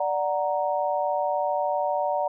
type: chord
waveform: sine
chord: D augmented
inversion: none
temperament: equal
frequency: 587.3 / 740 / 932.3 Hz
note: D5 / F#5 / A#5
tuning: 0 / 0 / 0 cents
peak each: -26 / -27 / -28 dBFS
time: 0-2.28 s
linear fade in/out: 5 ms
effects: none